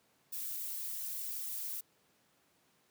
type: noise with flanger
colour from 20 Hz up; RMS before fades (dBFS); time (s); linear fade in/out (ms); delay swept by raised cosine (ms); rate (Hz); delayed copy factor
violet; -40; 0.32-1.81; 10; 1.2 to 3.8; 3.4; -0.8
effects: pink hiss -71 dBFS RMS until 2.9 s + high-pass 150 Hz 12 dB/octave